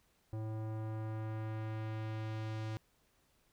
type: tone with low-pass filter sweep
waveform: square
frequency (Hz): 109.5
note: A2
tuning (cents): -8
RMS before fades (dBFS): -40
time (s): 0.33-2.77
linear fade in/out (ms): 0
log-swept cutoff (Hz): 710 to 5500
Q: 0.8
effects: pink hiss -73 dBFS RMS until 3.52 s